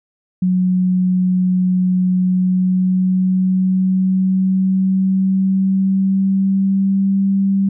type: tone with pitch glide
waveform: sine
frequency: 183.3 to 195.32 Hz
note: F#3 to G3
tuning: -16 to -6 cents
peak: -12 dBFS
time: 0.42-7.69 s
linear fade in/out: 5 ms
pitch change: +110 cents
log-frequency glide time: 2.17-7.24 s
effects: none